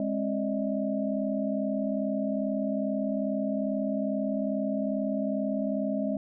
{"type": "tone cluster", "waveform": "sine", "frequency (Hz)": [206.2, 268.6, 593, 633], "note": ["G#3", "C4", "D5", "D#5"], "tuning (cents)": [-12, 46, 17, 30], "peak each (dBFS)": [-30, -31, -36, -33], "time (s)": [0, 6.17], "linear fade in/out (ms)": 2, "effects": []}